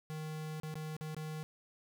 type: tone with dropouts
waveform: square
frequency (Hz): 155.56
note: D#3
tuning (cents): 0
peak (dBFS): -40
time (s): 0.1-1.43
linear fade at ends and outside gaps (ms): 0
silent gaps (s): 0.6-0.633 / 0.741-0.755 / 0.966-1.01 / 1.146-1.166
effects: none